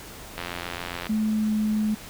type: click train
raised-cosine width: 0.3 ms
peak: -15 dBFS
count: 61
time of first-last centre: 0.38-1.068 s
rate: 87.2 Hz
type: tone with pitch glide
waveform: sine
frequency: 216 to 214 Hz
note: A3 to A3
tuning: -32 to -48 cents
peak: -21 dBFS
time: 1.09-1.95 s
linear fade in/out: 10 ms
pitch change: -16 cents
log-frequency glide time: 1.35-1.56 s
effects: pink hiss -42 dBFS RMS until 2.09 s